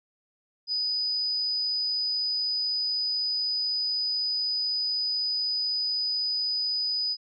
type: tone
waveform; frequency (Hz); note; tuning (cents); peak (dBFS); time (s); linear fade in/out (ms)
sine; 4978; D#8; 0; -25; 0.67-7.17; 50
effects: none